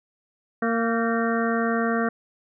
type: harmonic tone with a mistuned harmonic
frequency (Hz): 230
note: A#3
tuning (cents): -23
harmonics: 1 / 2 / 3 / 5 / 6 / 7 / 8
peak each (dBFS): -24 / -27 / -29 / -31 / -32 / -32 / -33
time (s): 0.62-2.09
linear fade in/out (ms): 5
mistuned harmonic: 7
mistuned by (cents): -62
effects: none